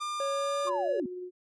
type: tone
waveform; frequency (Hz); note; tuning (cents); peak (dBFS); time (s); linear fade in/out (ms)
45% pulse; 1200; D6; +37; -32; 0-0.7; 20
type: tone with pitch glide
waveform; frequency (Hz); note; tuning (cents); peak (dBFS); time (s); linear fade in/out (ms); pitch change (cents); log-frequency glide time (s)
triangle; 554.4 to 566.4; C#5 to C#5; 0 to +37; -28; 0.2-1; 2; +37; 0.3-0.61
type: tone with tremolo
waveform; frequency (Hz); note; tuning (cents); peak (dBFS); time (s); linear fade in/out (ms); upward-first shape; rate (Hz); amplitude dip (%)
sine; 362.1; F#4; -37; -35; 0.64-1.31; 50; sine; 19; 25
type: linear sweep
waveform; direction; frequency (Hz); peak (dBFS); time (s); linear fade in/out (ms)
sine; down; 1108.7 to 216.9; -30; 0.67-1.06; 2
effects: resampled to 22050 Hz